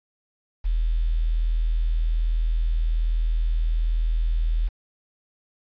sine tone with quantisation, 40.61 Hz, E1, 25 cents flat, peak -19 dBFS, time 0.64-4.69 s, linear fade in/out 20 ms, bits 8, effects resampled to 11025 Hz

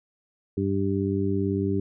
harmonic tone, 98 Hz, G2, in tune, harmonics 1 / 2 / 3 / 4, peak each -28 / -28 / -28 / -28 dBFS, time 0.57-1.8 s, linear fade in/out 5 ms, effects none

